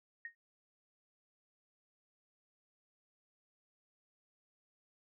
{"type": "tone with exponential decay", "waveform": "sine", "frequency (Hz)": 1859, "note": "A#6", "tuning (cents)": -5, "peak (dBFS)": -39, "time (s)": [0.25, 0.35], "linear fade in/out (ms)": 2, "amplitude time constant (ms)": 21, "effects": ["noise-tail reverb RT60 0.1 s tail -23 dB re dry"]}